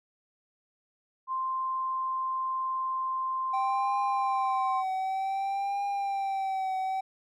sine tone with pitch glide, 1046.5 to 1053.2 Hz, C6 to C6, 0 to +11 cents, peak -28 dBFS, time 1.27-4.84 s, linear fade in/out 50 ms, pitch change +11 cents, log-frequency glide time 4.55-4.68 s
triangle tone with vibrato, 780 Hz, G5, 9 cents flat, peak -26 dBFS, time 3.53-7.01 s, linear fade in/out 10 ms, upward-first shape triangle, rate 0.54 Hz, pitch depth 56 cents each way
effects none

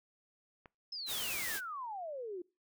click, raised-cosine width 0.5 ms, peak -37 dBFS, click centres 0.658 s
sine exponential sweep, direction down, 5274 to 341.4 Hz, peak -39 dBFS, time 0.92-2.42 s, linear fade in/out 5 ms
white noise, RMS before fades -39 dBFS, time 1.06-1.61 s, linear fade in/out 50 ms
effects noise-tail reverb RT60 0.3 s tail -24 dB re dry

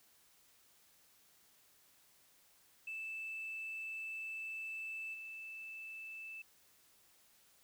sine tone with level steps, 2637 Hz, E7, in tune, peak -40 / -45 dBFS, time 2.87-6.42 s, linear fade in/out 5 ms, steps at 5.13 s, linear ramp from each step 20 ms, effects tanh soft clip ceiling -37 dBFS + white hiss -68 dBFS RMS until 7.63 s

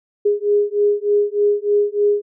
sine beating tone pair, 410.4 / 413.7 Hz, G#4 / G#4, -21 / -7 cents, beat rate 3.3 Hz, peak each -17 dBFS, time 0.25-2.22 s, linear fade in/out 10 ms, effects none

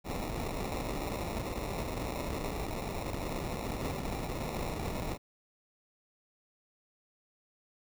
pink noise with sample-and-hold, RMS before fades -36 dBFS, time 0.04-5.18 s, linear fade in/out 50 ms, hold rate 1575 Hz, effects none

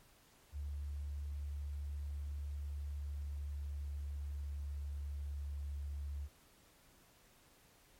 sine tone with pitch glide, 72.1 to 71.56 Hz, D2 to D2, -31 to -44 cents, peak -39 dBFS, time 0.52-6.29 s, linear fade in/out 50 ms, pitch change -13 cents, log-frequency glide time 3.03-4.38 s, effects pink hiss -66 dBFS RMS until 7.99 s + MP3 64 kbps

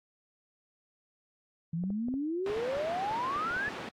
sine exponential sweep, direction up, 160 to 1754 Hz, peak -30 dBFS, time 1.73-3.69 s, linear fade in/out 5 ms
clicks, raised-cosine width 2 ms, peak -30 dBFS, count 12, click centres 1.838 / 1.904 / 2.085 / 2.14 / 2.501 / 2.566 / 2.77 / 3.111 / 3.363 / 3.511 / 3.565 / 3.68 s
pink band-pass noise, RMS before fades -41 dBFS, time 2.46-3.89 s, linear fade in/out 2 ms, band 230 to 2600 Hz, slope 12 dB/octave
effects AAC 64 kbps

